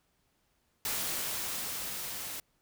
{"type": "noise with level ramp", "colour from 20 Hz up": "white", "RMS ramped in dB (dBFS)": [-33, -40], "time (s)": [0.85, 2.4], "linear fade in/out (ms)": 2, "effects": ["pink hiss -74 dBFS RMS until 2.61 s"]}